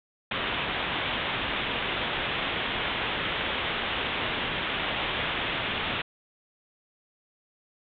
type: low-pass noise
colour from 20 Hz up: white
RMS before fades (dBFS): -30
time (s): 0.31-6.02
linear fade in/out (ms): 5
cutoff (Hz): 3600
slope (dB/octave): 96
effects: none